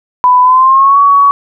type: tone with pitch glide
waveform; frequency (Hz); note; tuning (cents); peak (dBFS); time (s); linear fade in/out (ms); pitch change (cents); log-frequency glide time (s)
sine; 997 to 1125.6; B5 to C#6; +16 to +26; -3; 0.24-1.31; 0; +210; 0.42-0.98
effects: none